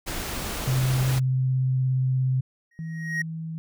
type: noise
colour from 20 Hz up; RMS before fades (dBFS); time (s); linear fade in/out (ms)
pink; -31; 0.06-1.2; 20
type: tone with vibrato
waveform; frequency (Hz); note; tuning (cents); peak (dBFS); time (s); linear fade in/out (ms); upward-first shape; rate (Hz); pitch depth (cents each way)
sine; 129.9; C3; -12; -20; 0.67-2.41; 10; triangle; 17; 13
type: tone with exponential growth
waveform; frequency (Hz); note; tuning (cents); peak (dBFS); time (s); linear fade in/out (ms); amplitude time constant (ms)
triangle; 1882; A#6; +16; -20; 2.71-3.22; 5; 110
type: tone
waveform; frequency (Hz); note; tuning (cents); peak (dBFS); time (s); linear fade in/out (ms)
sine; 161.8; E3; -32; -30; 2.79-3.58; 0
effects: none